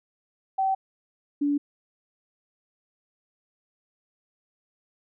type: tone pair in turn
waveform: sine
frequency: 769 / 288 Hz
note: G5 / D4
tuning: -33 / -34 cents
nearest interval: octave + perfect fourth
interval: 1701 cents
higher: first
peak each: -21 dBFS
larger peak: neither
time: 0.58-0.75 / 1.41-1.58 s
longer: neither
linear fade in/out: 10 ms
effects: none